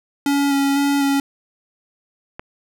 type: tone with vibrato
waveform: square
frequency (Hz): 280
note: C#4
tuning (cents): +18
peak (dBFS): -16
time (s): 0.26-1.2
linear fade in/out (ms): 2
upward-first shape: square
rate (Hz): 2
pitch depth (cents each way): 13
type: click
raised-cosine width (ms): 0.5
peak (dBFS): -16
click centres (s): 2.395
effects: none